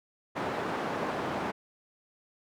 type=band-pass noise; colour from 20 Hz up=white; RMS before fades=-33 dBFS; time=0.35-1.52 s; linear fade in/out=20 ms; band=150 to 970 Hz; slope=12 dB/octave; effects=none